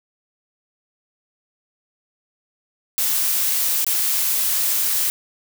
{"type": "noise with dropouts", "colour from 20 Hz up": "blue", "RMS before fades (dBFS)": -20, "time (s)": [2.98, 5.1], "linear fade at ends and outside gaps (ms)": 0, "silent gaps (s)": [3.845, 3.866], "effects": []}